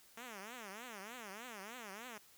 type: tone with vibrato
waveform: 5% pulse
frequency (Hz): 220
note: A3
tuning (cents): 0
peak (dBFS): -36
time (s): 0.17-2.18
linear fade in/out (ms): 5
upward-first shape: triangle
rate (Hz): 3.3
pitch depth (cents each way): 290
effects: white hiss -64 dBFS RMS until 2.37 s